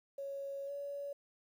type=tone with pitch glide; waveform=sine; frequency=554.4 to 566.4 Hz; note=C#5 to C#5; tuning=0 to +37 cents; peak=-39 dBFS; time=0.18-1.13 s; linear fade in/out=5 ms; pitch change=+37 cents; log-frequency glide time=0.66-0.71 s; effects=11-bit